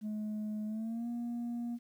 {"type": "tone with pitch glide", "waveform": "sine", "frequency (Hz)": [212.9, 237.6], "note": ["G#3", "A#3"], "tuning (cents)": [43, 33], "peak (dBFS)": -32, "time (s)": [0.01, 1.79], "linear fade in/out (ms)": 50, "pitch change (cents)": 190, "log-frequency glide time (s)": [0.66, 1.08], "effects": ["tanh soft clip ceiling -34 dBFS", "11-bit"]}